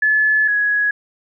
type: tone pair in turn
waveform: sine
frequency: 1722 / 1673 Hz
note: A6 / G#6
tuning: -38 / +12 cents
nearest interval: unison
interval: 50 cents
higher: first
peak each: -12 / -14 dBFS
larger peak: first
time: 0.02-0.48 / 0.48-0.91 s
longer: first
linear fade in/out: 5 ms
effects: none